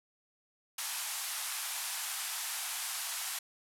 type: band-pass noise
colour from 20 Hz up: white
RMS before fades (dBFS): -38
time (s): 0.78-3.39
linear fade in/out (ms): 5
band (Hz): 720 to 13000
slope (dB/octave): 48
effects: none